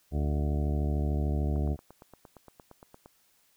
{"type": "harmonic tone", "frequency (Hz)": 73.42, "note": "D2", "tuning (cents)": 0, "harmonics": [1, 2, 3, 4, 5, 6, 8, 9, 10], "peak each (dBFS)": [-27, -33, -37, -39, -41, -43, -45, -46, -47], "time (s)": [0.11, 1.77], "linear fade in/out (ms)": 50}
{"type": "click train", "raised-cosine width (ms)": 1, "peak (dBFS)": -34, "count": 14, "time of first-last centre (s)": [1.56, 3.059], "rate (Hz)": 8.67}
{"effects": ["white hiss -67 dBFS RMS until 3.56 s"]}